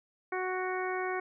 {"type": "harmonic tone", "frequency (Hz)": 370, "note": "F#4", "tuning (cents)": 0, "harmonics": [1, 2, 3, 4, 5, 6], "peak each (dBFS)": [-34, -37, -39, -40, -41, -42], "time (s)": [0.32, 1.2], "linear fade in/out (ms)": 5, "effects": []}